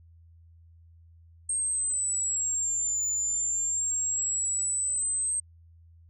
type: linear two-way sweep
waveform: sine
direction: down then up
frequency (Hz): 8500 to 7010 to 8320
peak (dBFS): -23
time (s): 1.49-5.4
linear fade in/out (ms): 5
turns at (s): 3.05
effects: tanh soft clip ceiling -25 dBFS + added 83 Hz sine -52 dBFS peak until 6.09 s